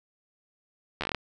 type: slowing click train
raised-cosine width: 0.3 ms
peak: -14 dBFS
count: 8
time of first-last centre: 1.01-1.147 s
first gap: 12 ms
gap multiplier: 1.16
effects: none